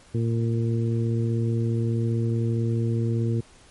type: harmonic tone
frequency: 115.2 Hz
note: A#2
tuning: 20 cents flat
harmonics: 1 / 2 / 3 / 4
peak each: -22 / -29 / -31 / -35 dBFS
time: 0.14-3.41 s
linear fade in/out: 10 ms
effects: pink hiss -53 dBFS RMS until 3.7 s + MP3 48 kbps